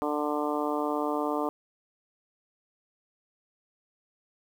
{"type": "harmonic tone", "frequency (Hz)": 148.6, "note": "D3", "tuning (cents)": 21, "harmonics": [2, 3, 4, 5, 6, 7, 8], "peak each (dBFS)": [-31, -33, -34, -35, -36, -36, -37], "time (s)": [0.02, 1.49], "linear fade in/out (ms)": 0, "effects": ["9-bit"]}